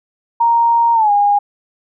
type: tone with pitch glide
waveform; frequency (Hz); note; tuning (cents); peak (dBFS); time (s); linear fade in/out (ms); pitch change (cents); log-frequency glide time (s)
sine; 932.3 to 816.3; A#5 to G#5; 0 to -30; -9; 0.4-1.39; 10; -230; 0.94-1.11
effects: none